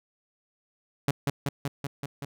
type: tone with echo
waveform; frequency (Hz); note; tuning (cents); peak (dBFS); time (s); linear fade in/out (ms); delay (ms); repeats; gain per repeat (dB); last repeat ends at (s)
sawtooth; 140.8; C#3; +27; -18; 1.08-1.11; 2; 190; 6; -2; 2.25
effects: none